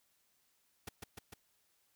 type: noise with echo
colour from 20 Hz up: pink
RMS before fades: -44 dBFS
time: 0.87-0.89 s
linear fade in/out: 5 ms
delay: 150 ms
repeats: 3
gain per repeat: -2 dB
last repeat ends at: 1.34 s
effects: white hiss -75 dBFS RMS until 1.95 s